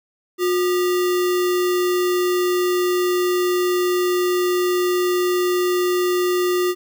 sine tone with sample-and-hold, 359.7 Hz, F#4, 49 cents flat, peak -16 dBFS, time 0.38-6.75 s, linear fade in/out 50 ms, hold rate 1575 Hz, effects none

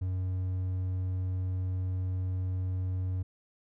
triangle tone, 92.5 Hz, F#2, in tune, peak -27 dBFS, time 0.01-3.23 s, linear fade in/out 10 ms, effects none

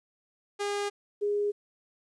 sawtooth / sine tone pair in turn, 407 / 411.5 Hz, G#4 / G#4, -35 / -16 cents, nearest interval unison, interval 19 cents, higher second, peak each -25 dBFS, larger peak neither, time 0.59-0.9 / 1.21-1.52 s, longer neither, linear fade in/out 20 ms, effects resampled to 22050 Hz + 11-bit

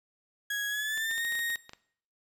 35% pulse tone with pitch glide, 1661.2 to 1864.6 Hz, G#6 to A#6, 0 to 0 cents, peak -28 dBFS, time 0.5-1.56 s, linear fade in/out 5 ms, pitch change +200 cents, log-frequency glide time 0.68-1.26 s
clicks, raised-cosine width 0.2 ms, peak -27 dBFS, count 11, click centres 0.976 / 1.112 / 1.18 / 1.25 / 1.323 / 1.353 / 1.392 / 1.502 / 1.558 / 1.694 / 1.734 s
effects noise-tail reverb RT60 0.6 s tail -18 dB re dry

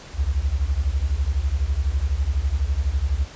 sine beating tone pair, 63 / 75 Hz, B1 / D2, +35 / +37 cents, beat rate 12 Hz, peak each -22 dBFS, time 0.13-3.28 s, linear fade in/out 50 ms, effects pink hiss -42 dBFS RMS until 3.35 s + resampled to 16000 Hz

